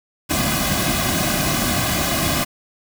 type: noise with comb filter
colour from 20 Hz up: pink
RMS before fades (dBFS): -20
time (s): 0.29-2.45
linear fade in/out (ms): 20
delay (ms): 2.2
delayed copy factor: -0.85
effects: none